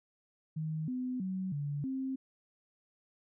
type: tone with pitch steps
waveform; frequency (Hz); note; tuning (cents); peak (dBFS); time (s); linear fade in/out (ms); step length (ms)
sine; 156.9 / 253.1 / 187.9 / 144.2 / 264.6; D#3 / B3 / F#3 / D3 / C4; +15 / +43 / +27 / -31 / +20; -33; 0.56-2.16; 10; 320
effects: none